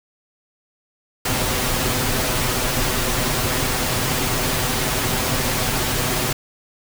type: noise with comb filter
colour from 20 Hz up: pink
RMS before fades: -21 dBFS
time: 1.25-6.33 s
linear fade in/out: 5 ms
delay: 7.9 ms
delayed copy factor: +0.6
effects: none